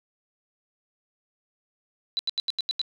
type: tone bursts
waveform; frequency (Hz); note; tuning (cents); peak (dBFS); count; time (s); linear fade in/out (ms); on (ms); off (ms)
sine; 3973; B7; +10; -23; 7; 2.17-2.815; 0; 21; 83
effects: none